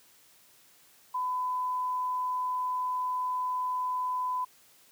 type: tone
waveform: sine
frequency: 1005 Hz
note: B5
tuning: 30 cents sharp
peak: -28 dBFS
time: 1.14-4.45 s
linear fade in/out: 10 ms
effects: white hiss -60 dBFS RMS until 4.91 s + high-pass 80 Hz 12 dB/octave